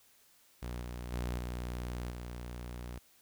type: tone with level steps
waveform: sawtooth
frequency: 60.5 Hz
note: B1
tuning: 35 cents flat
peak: -34 / -36 / -30 / -33 / -37 dBFS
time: 0.62-2.99 s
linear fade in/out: 10 ms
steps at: 0.81 / 1.12 / 1.38 / 2.1 s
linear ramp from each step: 10 ms
effects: white hiss -65 dBFS RMS until 3.21 s